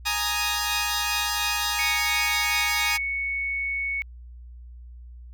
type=chord; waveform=10% pulse; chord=Ab suspended second; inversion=none; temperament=equal; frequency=830.6 / 932.3 / 1244.5 Hz; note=Ab5 / Bb5 / Eb6; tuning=0 / 0 / 0 cents; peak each=-20 dBFS; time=0.05-2.98 s; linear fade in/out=20 ms
type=tone; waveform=sine; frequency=2217 Hz; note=C#7; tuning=in tune; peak=-25 dBFS; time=1.79-4.02 s; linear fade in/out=0 ms
effects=added 60 Hz sine -40 dBFS peak until 5.33 s